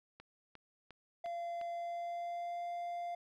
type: click train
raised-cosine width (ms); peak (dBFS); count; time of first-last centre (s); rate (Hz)
0.3; -36; 5; 0.2-1.613; 2.83
type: tone with pitch glide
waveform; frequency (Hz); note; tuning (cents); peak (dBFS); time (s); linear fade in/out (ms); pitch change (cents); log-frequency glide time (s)
triangle; 687 to 695.8; F5 to F5; -29 to -7; -36; 1.24-3.15; 5; +22; 1.71-2.64
effects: none